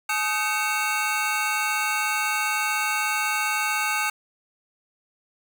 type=tone cluster; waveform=square; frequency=851 / 1248 / 1534 / 2226 / 2709 Hz; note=G#5 / D#6 / G6 / C#7 / E7; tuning=+42 / +5 / -38 / +7 / +47 cents; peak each=-30 dBFS; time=0.09-4.1 s; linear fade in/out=5 ms; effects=none